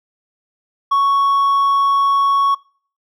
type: tone with hard clipping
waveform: sine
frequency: 1111 Hz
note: C#6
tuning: 4 cents sharp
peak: -12 dBFS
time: 0.91-2.55 s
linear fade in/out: 10 ms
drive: 2 dB
effects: noise-tail reverb RT60 0.5 s tail -25 dB re dry